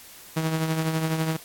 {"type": "tone with tremolo", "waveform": "sawtooth", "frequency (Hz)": 160, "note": "D#3", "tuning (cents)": 49, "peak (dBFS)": -17, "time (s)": [0.36, 1.37], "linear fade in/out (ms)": 10, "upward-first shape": "triangle", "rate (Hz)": 12, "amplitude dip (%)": 55, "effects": ["white hiss -46 dBFS RMS until 1.44 s", "AAC 64 kbps"]}